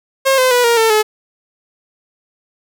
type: tone with pitch steps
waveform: sawtooth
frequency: 537 / 513.3 / 490.7 / 469.1 / 448.4 / 428.7 Hz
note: C5 / C5 / B4 / A#4 / A4 / A4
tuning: +45 / -33 / -11 / +11 / +33 / -45 cents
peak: -6 dBFS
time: 0.25-1.03 s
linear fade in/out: 20 ms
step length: 130 ms
effects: none